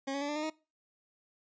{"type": "tone with pitch steps", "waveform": "20% pulse", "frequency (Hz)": [271.9, 279.7, 287.7, 296, 304.5, 313.2], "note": ["C#4", "C#4", "D4", "D4", "D#4", "D#4"], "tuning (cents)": [-33, 16, -36, 14, -37, 11], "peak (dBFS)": -28, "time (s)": [0.07, 0.502], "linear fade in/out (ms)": 10, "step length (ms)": 72, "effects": ["noise-tail reverb RT60 0.3 s tail -22 dB re dry", "resampled to 16000 Hz"]}